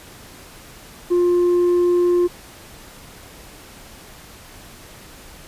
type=tone with tanh clipping; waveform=sine; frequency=352.6 Hz; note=F4; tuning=17 cents sharp; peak=-14 dBFS; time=1.1-2.28 s; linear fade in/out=20 ms; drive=2 dB; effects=pink hiss -42 dBFS RMS until 5.47 s + resampled to 32000 Hz